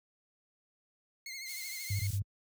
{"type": "tone with vibrato", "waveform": "20% pulse", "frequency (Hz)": 2127, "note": "C7", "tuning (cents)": 28, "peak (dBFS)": -36, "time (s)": [1.26, 2.07], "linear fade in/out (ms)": 2, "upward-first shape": "triangle", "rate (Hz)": 13, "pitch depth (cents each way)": 75}
{"type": "high-pass noise", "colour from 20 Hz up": "pink", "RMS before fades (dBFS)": -45, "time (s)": [1.45, 2.2], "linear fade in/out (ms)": 50, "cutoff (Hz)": 6400, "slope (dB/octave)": 12}
{"type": "tone bursts", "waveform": "sine", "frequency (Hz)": 99.5, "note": "G2", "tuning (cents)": 26, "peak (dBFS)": -29, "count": 3, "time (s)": [1.9, 2.221], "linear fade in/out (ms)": 5, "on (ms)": 93, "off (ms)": 21}
{"effects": ["high-pass 60 Hz 12 dB/octave"]}